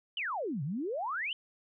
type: exponential two-way sweep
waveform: sine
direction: down then up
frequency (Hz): 3136 to 129.2 to 3136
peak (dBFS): -32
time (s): 0.17-1.33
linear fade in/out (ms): 2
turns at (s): 0.63
effects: none